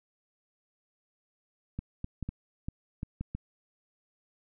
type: clicks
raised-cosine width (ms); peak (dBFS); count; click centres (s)
5; -22; 8; 1.79 / 2.044 / 2.227 / 2.29 / 2.685 / 3.031 / 3.21 / 3.35
effects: none